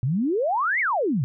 sine exponential two-way sweep, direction up then down, 116.54 to 2258 to 116.54 Hz, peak -20 dBFS, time 0.03-1.24 s, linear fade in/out 0 ms, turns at 0.8 s, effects none

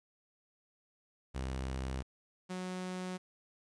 sawtooth tone pair in turn, 65.41 / 183.57 Hz, C2 / F#3, 0 / -13 cents, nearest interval octave + tritone, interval 1787 cents, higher second, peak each -32 / -34 dBFS, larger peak first, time 1.34-2.03 / 2.49-3.18 s, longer neither, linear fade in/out 20 ms, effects resampled to 22050 Hz + 11-bit

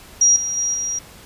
sine tone with level steps, 5720 Hz, F8, 41 cents sharp, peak -10 / -21 / -18 / -21 dBFS, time 0.21-0.99 s, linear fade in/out 5 ms, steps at 0.36 / 0.57 / 0.74 s, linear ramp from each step 2 ms, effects pink hiss -43 dBFS RMS until 1.25 s + resampled to 32000 Hz

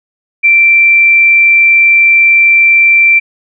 sine tone, 2349 Hz, D7, in tune, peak -3 dBFS, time 0.43-3.2 s, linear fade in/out 20 ms, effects none

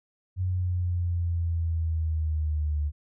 sine linear sweep, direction down, 92.5 to 73.42 Hz, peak -24 dBFS, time 0.36-2.92 s, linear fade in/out 50 ms, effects none

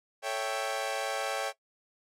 sawtooth chord, A dominant seventh, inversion none, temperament equal, 440 / 554.4 / 659.3 / 784 Hz, A4 / C#5 / E5 / G5, 0 / 0 / 0 / 0 cents, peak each -36 / -31 / -33 / -31 dBFS, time 0.22-1.53 s, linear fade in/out 50 ms, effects noise-tail reverb RT60 0.1 s tail -18 dB re dry + low-pass 11000 Hz 12 dB/octave

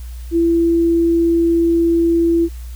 sine tone, 335.4 Hz, E4, 30 cents sharp, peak -11 dBFS, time 0.31-2.49 s, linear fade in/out 50 ms, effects added 60 Hz sine -27 dBFS peak until 2.75 s + white hiss -46 dBFS RMS until 2.75 s

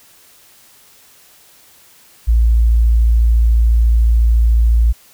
sine tone, 57 Hz, A#1, 38 cents flat, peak -8 dBFS, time 2.27-4.93 s, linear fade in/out 20 ms, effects white hiss -47 dBFS RMS until 5.13 s

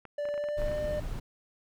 clicks, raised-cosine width 0.5 ms, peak -30 dBFS, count 11, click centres 0.053 / 0.254 / 0.288 / 0.341 / 0.378 / 0.44 / 0.487 / 0.618 / 0.683 / 0.717 / 0.782 s
triangle tone with pitch glide, 584 to 600.1 Hz, D5 to D5, -10 to +37 cents, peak -28 dBFS, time 0.18-1 s, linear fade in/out 5 ms, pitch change +47 cents, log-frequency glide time 0.36-0.73 s
brown noise, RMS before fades -35 dBFS, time 0.57-1.2 s, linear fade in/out 10 ms
effects none

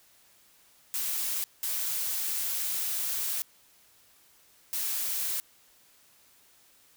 blue noise bursts at uneven times, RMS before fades -31 dBFS, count 3, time 0.94-1.44 / 1.63-3.42 / 4.73-5.4 s, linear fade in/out 0 ms, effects white hiss -61 dBFS RMS until 6.96 s

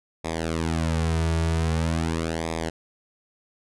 sawtooth tone with flanger, 81.6 Hz, E2, 17 cents flat, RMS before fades -25 dBFS, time 0.24-2.7 s, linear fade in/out 10 ms, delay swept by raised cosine 0.68 to 3.88 ms, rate 0.44 Hz, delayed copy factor -0.9, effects resampled to 24000 Hz

